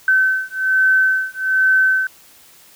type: beating tone pair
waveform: sine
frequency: 1531 / 1532.2 Hz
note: G6 / G6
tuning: -41 / -40 cents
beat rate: 1.2 Hz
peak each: -16 dBFS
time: 0.08-2.07 s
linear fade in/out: 2 ms
effects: white hiss -47 dBFS RMS until 2.75 s